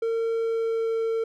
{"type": "tone with pitch glide", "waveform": "triangle", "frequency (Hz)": [455.7, 452], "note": ["A#4", "A4"], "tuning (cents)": [-39, 47], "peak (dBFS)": -21, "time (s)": [0.02, 1.24], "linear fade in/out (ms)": 5, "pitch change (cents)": -14, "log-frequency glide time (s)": [0.34, 0.97], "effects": []}